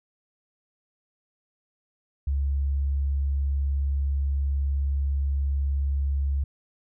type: tone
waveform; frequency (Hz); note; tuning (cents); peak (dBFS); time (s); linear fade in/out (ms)
sine; 69.5; C#2; +5; -22; 2.27-6.44; 5
effects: none